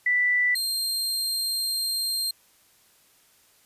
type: tone pair in turn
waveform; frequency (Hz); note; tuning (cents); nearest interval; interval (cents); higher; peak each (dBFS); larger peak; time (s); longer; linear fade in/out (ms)
sine / sawtooth; 1975.5 / 4186; B6 / C8; 0 / 0; octave + minor second; 1300; second; -19 / -22; first; 0.06-0.55 / 0.55-2.31; second; 5
effects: white hiss -60 dBFS RMS until 3.65 s + resampled to 32000 Hz